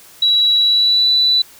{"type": "tone with pitch glide", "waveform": "sine", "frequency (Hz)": [3906, 3972], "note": ["B7", "B7"], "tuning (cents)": [-20, 9], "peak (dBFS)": -10, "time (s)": [0.22, 1.42], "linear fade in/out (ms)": 5, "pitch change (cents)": 29, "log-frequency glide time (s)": [0.6, 1.1], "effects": ["white hiss -43 dBFS RMS until 1.59 s"]}